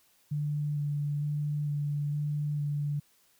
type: tone with vibrato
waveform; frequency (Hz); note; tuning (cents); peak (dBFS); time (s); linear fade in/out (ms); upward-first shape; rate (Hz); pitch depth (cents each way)
sine; 146.83; D3; 0; -28; 0.31-3; 10; square; 1.1; 12
effects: white hiss -66 dBFS RMS until 3.39 s